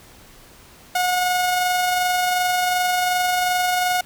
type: tone with amplitude modulation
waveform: sawtooth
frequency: 725 Hz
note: F#5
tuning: 35 cents flat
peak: -13 dBFS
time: 0.95-4.01 s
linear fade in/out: 5 ms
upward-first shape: sine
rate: 22.7 Hz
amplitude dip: 25%
effects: pink hiss -47 dBFS RMS until 4.05 s